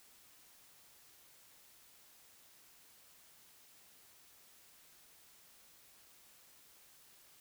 silence, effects white hiss -63 dBFS RMS until 7.4 s

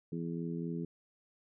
harmonic tone, 84 Hz, E2, 33 cents sharp, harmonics 2 / 3 / 4 / 5, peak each -37 / -41 / -43 / -45 dBFS, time 0.12-0.85 s, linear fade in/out 5 ms, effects none

